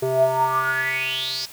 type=tone with band-pass filter sweep; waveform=square; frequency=130.81 Hz; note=C3; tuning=in tune; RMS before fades=-22 dBFS; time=0.02-1.46 s; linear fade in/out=10 ms; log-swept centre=470 to 5200 Hz; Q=9.6; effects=white hiss -42 dBFS RMS until 1.52 s